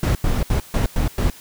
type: noise bursts at uneven times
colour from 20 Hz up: brown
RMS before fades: -18 dBFS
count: 6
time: 0.03-0.15 / 0.24-0.43 / 0.5-0.6 / 0.74-0.86 / 0.96-1.08 / 1.18-1.3 s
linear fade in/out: 2 ms
effects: white hiss -43 dBFS RMS until 1.4 s